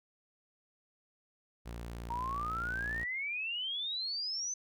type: tone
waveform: sawtooth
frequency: 58.27 Hz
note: A#1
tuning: in tune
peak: -37 dBFS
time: 1.65-3.05 s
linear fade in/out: 20 ms
type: exponential sweep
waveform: sine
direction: up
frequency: 925 to 6180 Hz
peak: -34 dBFS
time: 2.1-4.54 s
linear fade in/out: 5 ms
effects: none